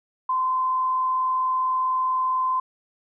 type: tone with frequency modulation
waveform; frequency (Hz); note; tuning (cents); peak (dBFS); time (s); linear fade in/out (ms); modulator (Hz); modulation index
sine; 1031; C6; -26; -20; 0.29-2.6; 5; 35.6; 0.29
effects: none